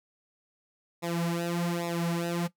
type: tone with flanger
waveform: sawtooth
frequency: 171 Hz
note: F3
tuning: 36 cents flat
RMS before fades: -30 dBFS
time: 1.02-2.48 s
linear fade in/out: 20 ms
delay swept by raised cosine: 0.65 to 4.95 ms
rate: 1.2 Hz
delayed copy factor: -0.95
effects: noise-tail reverb RT60 0.1 s tail -17 dB re dry